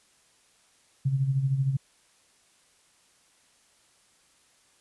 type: tone with tremolo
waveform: sine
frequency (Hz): 135.2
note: C#3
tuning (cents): -43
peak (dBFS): -20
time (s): 1.05-1.77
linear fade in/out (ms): 10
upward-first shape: sine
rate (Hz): 13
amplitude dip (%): 60
effects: white hiss -63 dBFS RMS until 4.8 s + resampled to 24000 Hz